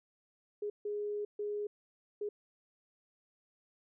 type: tone bursts at uneven times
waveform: sine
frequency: 414.8 Hz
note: G#4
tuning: 2 cents flat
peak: -34 dBFS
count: 4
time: 0.62-0.7 / 0.85-1.25 / 1.39-1.67 / 2.21-2.29 s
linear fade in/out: 5 ms
effects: none